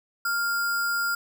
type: tone with sample-and-hold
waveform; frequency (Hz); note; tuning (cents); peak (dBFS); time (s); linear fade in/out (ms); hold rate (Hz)
sine; 1398; F6; +1; -23; 0.25-1.15; 5; 6300
effects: none